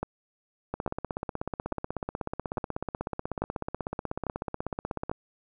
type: two click trains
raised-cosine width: 1 ms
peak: -17 / -16 dBFS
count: 72 / 7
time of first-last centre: 0.74-5.096 / 0.03-5.115 s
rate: 16.3 / 1.18 Hz
effects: none